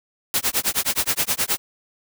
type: noise with tremolo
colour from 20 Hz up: white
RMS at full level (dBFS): -19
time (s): 0.34-1.58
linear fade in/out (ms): 0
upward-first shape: sine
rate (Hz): 9.5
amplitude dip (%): 100
effects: none